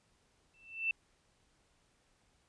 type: tone with exponential growth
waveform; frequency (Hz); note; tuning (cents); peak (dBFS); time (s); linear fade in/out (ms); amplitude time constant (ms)
sine; 2667; E7; +20; -27; 0.54-0.91; 2; 79
effects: pink hiss -72 dBFS RMS until 2.48 s + resampled to 22050 Hz